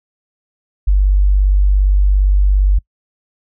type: tone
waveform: sine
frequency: 48.7 Hz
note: G1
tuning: 11 cents flat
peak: -8 dBFS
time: 0.87-2.79 s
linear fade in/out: 10 ms
effects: noise-tail reverb RT60 0.1 s tail -25 dB re dry